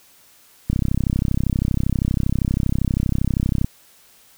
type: click train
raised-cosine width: 5 ms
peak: -7 dBFS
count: 97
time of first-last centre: 0.7-3.645 s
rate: 32.6 Hz
effects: white hiss -52 dBFS RMS until 4.37 s